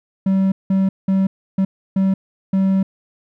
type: tone bursts at uneven times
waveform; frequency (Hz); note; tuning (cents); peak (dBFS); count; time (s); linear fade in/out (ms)
triangle; 192.1; G3; -35; -11; 6; 0.26-0.52 / 0.7-0.89 / 1.08-1.27 / 1.58-1.65 / 1.96-2.14 / 2.53-2.83; 5
effects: none